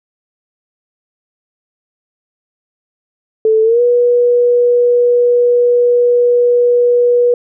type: tone with pitch glide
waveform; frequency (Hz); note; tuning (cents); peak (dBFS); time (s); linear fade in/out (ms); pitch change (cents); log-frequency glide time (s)
sine; 439.5 to 484.8; A4 to B4; -2 to -32; -7; 3.45-7.34; 2; +170; 3.63-3.81
effects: none